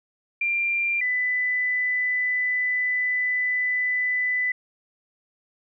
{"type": "tone pair in turn", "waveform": "sine", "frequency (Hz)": [2380, 1996], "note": ["D7", "B6"], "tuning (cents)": [22, 18], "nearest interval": "minor third", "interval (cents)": 304, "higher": "first", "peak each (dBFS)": -21, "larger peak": "neither", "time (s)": [[0.41, 1.01], [1.01, 4.52]], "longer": "second", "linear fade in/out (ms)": 5, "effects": []}